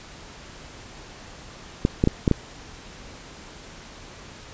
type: clicks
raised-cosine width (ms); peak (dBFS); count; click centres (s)
3; -4; 5; 1.851 / 2.039 / 2.074 / 2.278 / 2.313
effects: pink hiss -43 dBFS RMS until 4.53 s + resampled to 16000 Hz